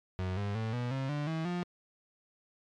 35% pulse tone with pitch steps, 92.5 / 101.46 / 111.28 / 122.05 / 133.87 / 146.83 / 161.05 / 176.65 Hz, F#2 / G#2 / A2 / B2 / C3 / D3 / E3 / F3, 0 / -40 / +20 / -20 / +40 / 0 / -40 / +20 cents, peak -30 dBFS, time 0.19-1.63 s, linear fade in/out 0 ms, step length 180 ms, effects low-pass 4000 Hz 12 dB/octave + MP3 96 kbps

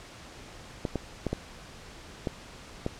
clicks, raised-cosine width 2 ms, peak -15 dBFS, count 6, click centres 0.852 / 0.957 / 1.267 / 1.33 / 2.272 / 2.864 s, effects pink hiss -47 dBFS RMS until 2.99 s + low-pass 7000 Hz 12 dB/octave

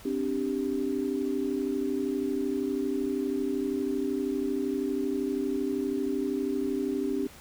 sine chord, C suspended second, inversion none, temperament just, 261.6 / 294.3 / 392.4 Hz, C4 / D4 / G4, 0 / +4 / +2 cents, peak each -31 dBFS, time 0.05-7.27 s, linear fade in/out 5 ms, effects pink hiss -50 dBFS RMS until 7.4 s

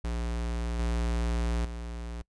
square tone with level steps, 58.27 Hz, A#1, in tune, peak -30 / -27 / -36 dBFS, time 0.04-2.22 s, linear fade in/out 5 ms, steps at 0.79 / 1.65 s, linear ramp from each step 2 ms, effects noise-tail reverb RT60 0.1 s tail -25 dB re dry + resampled to 22050 Hz

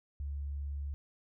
sine tone, 71 Hz, C#2, 42 cents sharp, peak -35 dBFS, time 0.2-0.94 s, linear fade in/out 0 ms, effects none

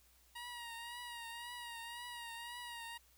15% pulse tone with vibrato, 947 Hz, A#5, 27 cents sharp, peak -39 dBFS, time 0.35-2.98 s, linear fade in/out 10 ms, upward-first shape triangle, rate 1.9 Hz, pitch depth 52 cents each way, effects added 60 Hz sine -70 dBFS peak until 3.17 s + white hiss -69 dBFS RMS until 3.17 s

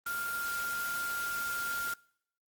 sine tone in noise, 1396.9 Hz, F6, in tune, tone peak -33 dBFS, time 0.06-1.94 s, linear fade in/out 5 ms, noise white, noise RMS -41 dBFS, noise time 0.06-1.94 s, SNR +5 dB, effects noise-tail reverb RT60 0.7 s tail -25 dB re dry + Opus 24 kbps

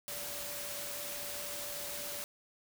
sine tone in noise, 580 Hz, D5, 22 cents flat, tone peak -48 dBFS, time 0.08-2.24 s, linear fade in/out 0 ms, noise white, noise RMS -41 dBFS, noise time 0.08-2.24 s, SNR -10 dB, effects none

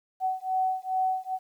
sine beating tone pair, 750 / 752.4 Hz, F#5 / F#5, +23 / +29 cents, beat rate 2.4 Hz, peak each -28 dBFS, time 0.2-1.39 s, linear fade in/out 50 ms, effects 10-bit

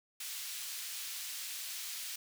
pink high-pass noise, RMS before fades -42 dBFS, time 0.2-2.16 s, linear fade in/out 5 ms, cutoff 3100 Hz, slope 12 dB/octave, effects none

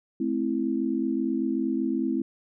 sine chord, A minor, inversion none, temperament equal with one note detuned, 216.5 / 261.6 / 329.6 Hz, A3 / C4 / E4, -28 / 0 / 0 cents, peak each -30 / -27 / -28 dBFS, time 0.2-2.22 s, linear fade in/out 5 ms, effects none

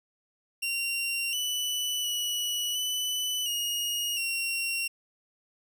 sawtooth tone with pitch steps, 2760 / 2976 / 2939 / 2991 / 2871 / 2745 Hz, F7 / F#7 / F#7 / F#7 / F7 / F7, -21 / +9 / -12 / +18 / +47 / -31 cents, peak -25 dBFS, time 0.62-4.88 s, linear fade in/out 10 ms, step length 710 ms, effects none

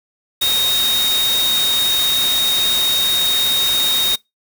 sine tone in noise, 3729 Hz, A#7, in tune, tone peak -14 dBFS, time 0.41-4.16 s, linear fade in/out 10 ms, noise white, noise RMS -22 dBFS, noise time 0.41-4.16 s, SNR +5 dB, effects noise-tail reverb RT60 0.2 s tail -25 dB re dry

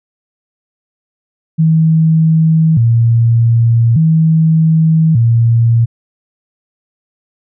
sine tone with vibrato, 136.5 Hz, C#3, 26 cents flat, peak -6 dBFS, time 1.58-5.86 s, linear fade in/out 20 ms, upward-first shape square, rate 0.42 Hz, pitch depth 280 cents each way, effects none

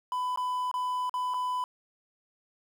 triangle tone with dropouts, 1000 Hz, B5, 21 cents sharp, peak -26 dBFS, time 0.12-1.64 s, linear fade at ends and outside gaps 1 ms, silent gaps 0.36-0.374 / 0.714-0.74 / 1.095-1.14 / 1.338-1.342 s, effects 9-bit

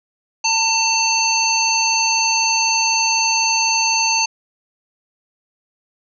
harmonic tone, 896 Hz, A5, 31 cents sharp, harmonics 1 / 3 / 5 / 7, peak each -20 / -20 / -20 / -20 dBFS, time 0.44-4.26 s, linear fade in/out 10 ms, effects none

